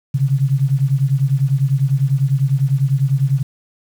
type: beating tone pair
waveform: sine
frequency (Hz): 132.9 / 142.9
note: C3 / D3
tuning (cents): +27 / -47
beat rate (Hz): 10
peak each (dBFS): -15 / -17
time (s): 0.14-3.43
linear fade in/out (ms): 10
effects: 7-bit